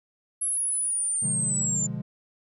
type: linear sweep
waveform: sine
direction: down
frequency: 10960 to 7090 Hz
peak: -24 dBFS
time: 0.41-1.87 s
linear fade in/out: 10 ms
type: chord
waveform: triangle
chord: B diminished seventh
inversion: none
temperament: equal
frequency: 123.47 / 146.83 / 174.61 / 207.7 Hz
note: B2 / D3 / F3 / Ab3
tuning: 0 / 0 / 0 / 0 cents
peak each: -33 dBFS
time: 1.22-2.02 s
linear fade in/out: 10 ms
effects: none